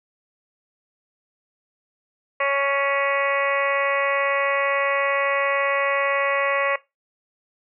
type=harmonic tone; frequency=278.3 Hz; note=C#4; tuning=7 cents sharp; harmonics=2 / 3 / 4 / 5 / 6 / 7 / 8 / 9 / 10; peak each=-23 / -35 / -24 / -35 / -35 / -26 / -29 / -32 / -36 dBFS; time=2.4-6.76 s; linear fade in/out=5 ms; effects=noise-tail reverb RT60 0.2 s tail -18 dB re dry